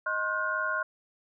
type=tone cluster; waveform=sine; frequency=624 / 1065 / 1434 / 1538 Hz; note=D#5 / C6 / F6 / G6; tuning=+5 / +30 / +45 / -33 cents; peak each=-36 / -33 / -30 / -34 dBFS; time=0.06-0.83 s; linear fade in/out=5 ms; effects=none